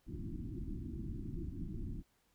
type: low-pass noise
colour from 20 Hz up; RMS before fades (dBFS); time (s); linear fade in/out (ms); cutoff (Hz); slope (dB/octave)
pink; -42; 0.06-2.03; 50; 350; 96
effects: pink hiss -75 dBFS RMS until 2.34 s